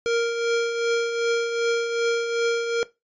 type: tone with tremolo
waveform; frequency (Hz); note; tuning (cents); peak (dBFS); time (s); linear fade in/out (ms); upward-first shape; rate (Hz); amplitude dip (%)
square; 466.2; A#4; 0; -19; 0.06-2.83; 0; triangle; 2.6; 55
effects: noise-tail reverb RT60 0.2 s tail -18 dB re dry + resampled to 16000 Hz